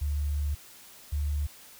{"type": "tone pair in turn", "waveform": "sine", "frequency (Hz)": [72.8, 73.22], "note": ["D2", "D2"], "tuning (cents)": [-15, -5], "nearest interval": "unison", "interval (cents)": 10, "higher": "second", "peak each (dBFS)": -26, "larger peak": "neither", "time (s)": [[0.01, 0.55], [1.12, 1.47]], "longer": "first", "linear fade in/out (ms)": 10, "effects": ["white hiss -51 dBFS RMS until 1.79 s"]}